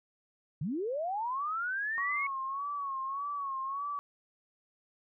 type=linear sweep; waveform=sine; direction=up; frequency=127.1 to 2217 Hz; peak=-31 dBFS; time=0.61-2.27 s; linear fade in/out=5 ms
type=tone with vibrato; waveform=sine; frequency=1108.7 Hz; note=C#6; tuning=in tune; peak=-33 dBFS; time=1.98-3.99 s; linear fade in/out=0 ms; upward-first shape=sine; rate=1.7 Hz; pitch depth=76 cents each way
effects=none